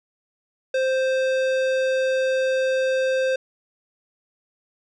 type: tone with tanh clipping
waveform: sine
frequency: 523.3 Hz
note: C5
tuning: in tune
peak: -21 dBFS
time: 0.74-3.36 s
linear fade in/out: 5 ms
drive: 17 dB
effects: none